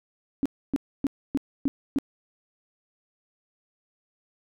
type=tone bursts; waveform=sine; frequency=276 Hz; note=C#4; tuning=7 cents flat; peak=-20 dBFS; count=6; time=0.43-1.986 s; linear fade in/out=0 ms; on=26 ms; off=280 ms; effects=none